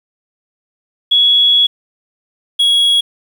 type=tone pair in turn; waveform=sine / triangle; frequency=3359 / 3328 Hz; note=G#7 / G#7; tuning=+19 / +3 cents; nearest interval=unison; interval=16 cents; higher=first; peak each=-7 dBFS; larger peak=neither; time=1.11-1.67 / 2.59-3.01 s; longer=first; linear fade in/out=10 ms; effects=7-bit